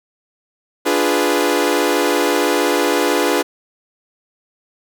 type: chord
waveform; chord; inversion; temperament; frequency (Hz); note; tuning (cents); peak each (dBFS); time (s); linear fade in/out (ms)
sawtooth; D diminished seventh; none; equal; 293.7 / 349.2 / 415.3 / 493.9; D4 / F4 / Ab4 / Cb5; 0 / 0 / 0 / 0; -16; 0.85-3.43; 20
effects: none